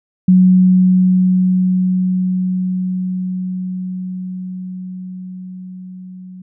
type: tone with level ramp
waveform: sine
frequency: 184.2 Hz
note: F#3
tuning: 7 cents flat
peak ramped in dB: -5 to -31 dBFS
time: 0.28-6.42 s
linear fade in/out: 5 ms
effects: none